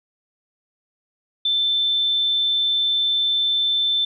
sine tone, 3540 Hz, A7, 10 cents sharp, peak -17 dBFS, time 1.45-4.05 s, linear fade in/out 5 ms, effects none

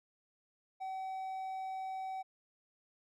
triangle tone, 761 Hz, F#5, 48 cents sharp, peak -36 dBFS, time 0.8-2.23 s, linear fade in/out 20 ms, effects none

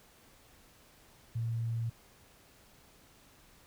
sine tone, 115.1 Hz, A#2, 22 cents flat, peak -31 dBFS, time 1.35-1.9 s, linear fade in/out 10 ms, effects pink hiss -61 dBFS RMS until 3.66 s

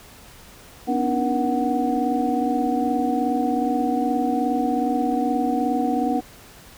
sine tone cluster, 246.5 / 283.2 / 305.7 / 476.7 / 742 Hz, B3 / C#4 / D#4 / A#4 / F#5, -3 / +37 / -30 / +39 / +5 cents, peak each -24 / -25 / -28 / -29 / -24 dBFS, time 0.87-6.21 s, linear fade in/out 20 ms, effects pink hiss -46 dBFS RMS until 6.77 s

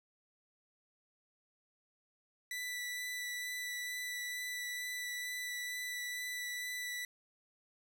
sawtooth tone with vibrato, 1975.5 Hz, B6, in tune, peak -35 dBFS, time 2.51-7.05 s, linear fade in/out 2 ms, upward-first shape sine, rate 2.2 Hz, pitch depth 9 cents each way, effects none

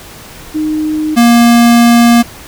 sine / square tone pair in turn, 308.3 / 235.9 Hz, D#4 / A#3, -16 / +21 cents, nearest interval perfect fourth, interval 463 cents, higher first, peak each -11 / -4 dBFS, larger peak second, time 0.54-1.16 / 1.16-2.23 s, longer second, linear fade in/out 20 ms, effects pink hiss -32 dBFS RMS until 2.47 s

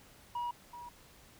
sine tone with echo, 961 Hz, B5, 48 cents flat, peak -31 dBFS, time 0.35-0.51 s, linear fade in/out 5 ms, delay 380 ms, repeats 1, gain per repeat -13 dB, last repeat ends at 0.89 s, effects tanh soft clip ceiling -33 dBFS + pink hiss -59 dBFS RMS until 1.39 s

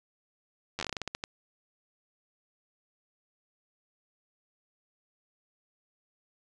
slowing click train, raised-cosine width 0.2 ms, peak -16 dBFS, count 13, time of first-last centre 0.79-1.239 s, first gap 10 ms, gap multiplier 1.22, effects resampled to 22050 Hz

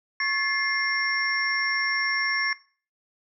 sine tone cluster, 1104 / 1737 / 2113 / 5490 Hz, C#6 / A6 / C7 / F8, -7 / -23 / +16 / -31 cents, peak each -33 / -27 / -27 / -33 dBFS, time 0.2-2.53 s, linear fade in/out 2 ms, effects noise-tail reverb RT60 0.4 s tail -17 dB re dry

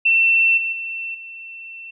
sine tone with level steps, 2692 Hz, E7, 36 cents sharp, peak -12 / -20 / -25 / -33 dBFS, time 0.05-1.91 s, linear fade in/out 10 ms, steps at 0.57 / 0.72 / 1.14 s, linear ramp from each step 10 ms, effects none

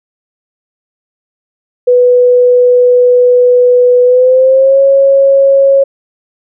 sine tone with pitch glide, 493.9 to 548 Hz, B4 to C#5, 0 to -20 cents, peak -3 dBFS, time 1.87-5.84 s, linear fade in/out 10 ms, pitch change +180 cents, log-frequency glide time 4.04-4.8 s, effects none

